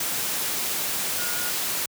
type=tone in noise; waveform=sine; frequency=1438 Hz; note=F#6; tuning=50 cents flat; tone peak=-34 dBFS; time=1.18-1.5 s; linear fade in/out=5 ms; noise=white; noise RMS=-27 dBFS; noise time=0-1.86 s; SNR=-10 dB; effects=high-pass 100 Hz 12 dB/octave